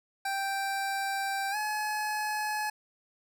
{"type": "tone with pitch glide", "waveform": "25% pulse", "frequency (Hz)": [784, 850], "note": ["G5", "G#5"], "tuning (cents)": [0, 40], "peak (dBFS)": -26, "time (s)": [0.25, 2.7], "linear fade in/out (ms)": 5, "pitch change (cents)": 140, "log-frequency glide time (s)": [1.51, 1.56], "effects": []}